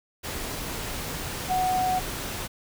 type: tone in noise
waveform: sine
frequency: 740 Hz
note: F#5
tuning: in tune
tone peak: -22 dBFS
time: 1.49-2 s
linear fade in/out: 20 ms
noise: pink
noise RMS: -33 dBFS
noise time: 0.23-2.48 s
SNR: +8 dB
effects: none